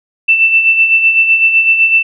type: tone with tremolo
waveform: sine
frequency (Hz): 2666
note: E7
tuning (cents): +19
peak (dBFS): -4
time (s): 0.28-2.03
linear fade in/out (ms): 10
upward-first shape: sine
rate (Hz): 7.9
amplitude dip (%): 55
effects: none